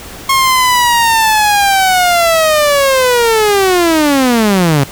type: linear sweep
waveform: sawtooth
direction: down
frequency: 1083 to 132.6 Hz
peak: -4 dBFS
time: 0.29-4.84 s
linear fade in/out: 5 ms
effects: pink hiss -30 dBFS RMS until 4.91 s